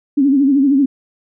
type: tone with vibrato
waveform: sine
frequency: 276.2 Hz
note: C#4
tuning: 6 cents flat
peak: -9 dBFS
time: 0.17-0.86 s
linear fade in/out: 10 ms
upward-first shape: sine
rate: 13 Hz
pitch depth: 95 cents each way
effects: none